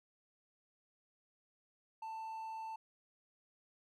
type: tone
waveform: triangle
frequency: 888 Hz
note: A5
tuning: 16 cents sharp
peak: -40 dBFS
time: 2.02-2.76 s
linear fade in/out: 5 ms
effects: none